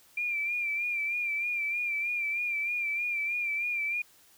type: tone with vibrato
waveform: sine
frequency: 2376 Hz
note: D7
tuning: 20 cents sharp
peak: -28 dBFS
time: 0.17-4.02 s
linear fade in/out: 5 ms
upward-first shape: sine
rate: 3.2 Hz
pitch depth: 50 cents each way
effects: white hiss -60 dBFS RMS until 4.37 s